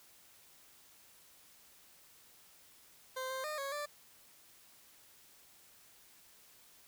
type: tone with pitch steps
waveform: 20% pulse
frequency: 519 / 525 / 609 / 552 / 588 Hz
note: C5 / C5 / D#5 / C#5 / D5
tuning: -14 / +6 / -37 / -7 / +2 cents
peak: -33 dBFS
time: 3.16-3.86 s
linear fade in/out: 10 ms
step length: 140 ms
effects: white hiss -62 dBFS RMS until 6.87 s